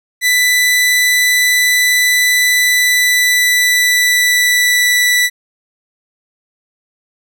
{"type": "tone with pitch glide", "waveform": "sawtooth", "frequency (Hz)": [1987, 1969.9], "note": ["B6", "B6"], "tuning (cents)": [10, -5], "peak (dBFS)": -6, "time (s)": [0.21, 5.3], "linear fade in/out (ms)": 50, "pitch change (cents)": -15, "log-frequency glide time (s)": [2.49, 4.9], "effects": []}